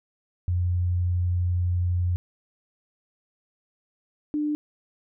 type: tone pair in turn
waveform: sine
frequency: 88.8 / 298.7 Hz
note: F2 / D4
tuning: +29 / +29 cents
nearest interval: octave + major sixth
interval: 2100 cents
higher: second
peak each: -21 / -23 dBFS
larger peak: first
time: 0.48-2.16 / 4.34-4.55 s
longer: first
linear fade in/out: 0 ms
effects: none